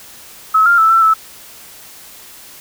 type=tone with pitch steps; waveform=sine; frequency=1291 / 1395 / 1316 / 1340 / 1309 Hz; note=E6 / F6 / E6 / E6 / E6; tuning=-37 / -2 / -3 / +28 / -13 cents; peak=-7 dBFS; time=0.54-1.14 s; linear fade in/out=10 ms; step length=120 ms; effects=white hiss -38 dBFS RMS until 2.6 s

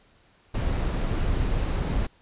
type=noise; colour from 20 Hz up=brown; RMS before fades=-25 dBFS; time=0.54-2.07 s; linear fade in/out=10 ms; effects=pink hiss -60 dBFS RMS until 2.21 s + resampled to 8000 Hz

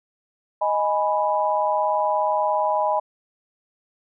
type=chord; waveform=sine; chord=G# minor; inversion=second; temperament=equal; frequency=622.3 / 830.6 / 987.8 Hz; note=D#5 / G#5 / B5; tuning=0 / 0 / 0 cents; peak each=-23 dBFS; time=0.61-3 s; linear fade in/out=10 ms; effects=none

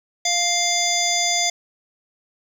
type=harmonic tone; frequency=698.5 Hz; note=F5; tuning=in tune; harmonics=1 / 3 / 5 / 7 / 9 / 10; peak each=-25 / -25 / -25 / -25 / -25 / -25 dBFS; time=0.25-1.5 s; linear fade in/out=5 ms; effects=7-bit

